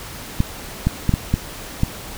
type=clicks; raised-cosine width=5 ms; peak=-3 dBFS; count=6; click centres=0.404 / 0.87 / 1.093 / 1.139 / 1.34 / 1.834 s; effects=pink hiss -34 dBFS RMS until 2.17 s